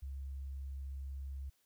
sine tone, 68 Hz, C#2, 33 cents flat, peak -40 dBFS, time 0.02-1.5 s, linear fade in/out 10 ms, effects white hiss -75 dBFS RMS until 1.65 s

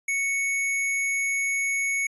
square tone, 2217 Hz, C#7, in tune, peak -24 dBFS, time 0.08-2.07 s, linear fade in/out 5 ms, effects resampled to 32000 Hz

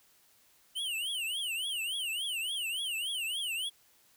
square tone with vibrato, 2960 Hz, F#7, in tune, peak -33 dBFS, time 0.75-3.7 s, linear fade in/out 20 ms, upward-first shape triangle, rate 3.5 Hz, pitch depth 240 cents each way, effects white hiss -65 dBFS RMS until 4.16 s

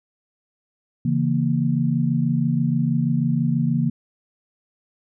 sine chord, A# diminished, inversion first, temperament equal, 138.59 / 164.81 / 233.1 Hz, C#3 / E3 / A#3, 0 / 0 / 0 cents, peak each -22 dBFS, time 1.05-3.9 s, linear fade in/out 5 ms, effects none

